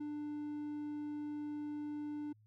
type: tone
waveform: triangle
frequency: 296.4 Hz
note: D4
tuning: 16 cents sharp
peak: -37 dBFS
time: 0-2.33 s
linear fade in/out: 10 ms
effects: added 107 Hz sine -63 dBFS peak until 2.46 s